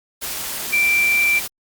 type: tone in noise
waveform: sine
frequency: 2349 Hz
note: D7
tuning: in tune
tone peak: -14 dBFS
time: 0.72-1.4 s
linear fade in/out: 20 ms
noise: white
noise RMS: -27 dBFS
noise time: 0.21-1.48 s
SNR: +10 dB
effects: Opus 48 kbps